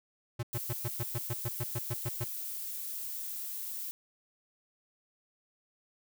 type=tone bursts; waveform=square; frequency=118.7 Hz; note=A#2; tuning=32 cents sharp; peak=-32 dBFS; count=13; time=0.39-2.243 s; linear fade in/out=10 ms; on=41 ms; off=110 ms
type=noise; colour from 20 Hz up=violet; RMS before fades=-39 dBFS; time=0.53-3.91 s; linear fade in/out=0 ms
effects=none

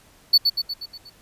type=tone with echo; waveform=triangle; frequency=4462 Hz; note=C#8; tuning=11 cents sharp; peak=-9 dBFS; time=0.33-0.38 s; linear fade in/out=10 ms; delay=120 ms; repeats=6; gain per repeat=-5 dB; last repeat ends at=1.1 s; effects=pink hiss -54 dBFS RMS until 1.21 s + resampled to 32000 Hz

